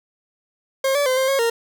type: tone with pitch steps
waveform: 40% pulse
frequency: 536 / 575 / 515 / 527 / 545 / 463.4 Hz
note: C5 / D5 / C5 / C5 / C#5 / A#4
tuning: +42 / -37 / -28 / +12 / -29 / -10 cents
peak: -16 dBFS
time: 0.84-1.5 s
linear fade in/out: 5 ms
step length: 110 ms
effects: none